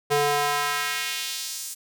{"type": "tone with high-pass filter sweep", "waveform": "square", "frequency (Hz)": 145.3, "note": "D3", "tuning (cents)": -18, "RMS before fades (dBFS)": -26, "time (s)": [0.1, 1.75], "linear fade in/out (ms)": 20, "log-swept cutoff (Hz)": [400, 8000], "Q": 1.2, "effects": []}